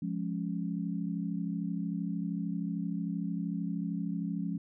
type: chord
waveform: sine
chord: Db major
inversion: first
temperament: equal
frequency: 174.61 / 207.7 / 277.2 Hz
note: F3 / Ab3 / Db4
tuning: 0 / 0 / 0 cents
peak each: -34 / -36 / -38 dBFS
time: 0.02-4.58 s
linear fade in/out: 5 ms
effects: none